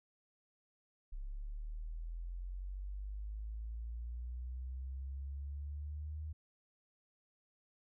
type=linear sweep; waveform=sine; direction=up; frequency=33.42 to 77.8 Hz; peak=-40 dBFS; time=1.12-6.33 s; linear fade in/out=10 ms; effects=none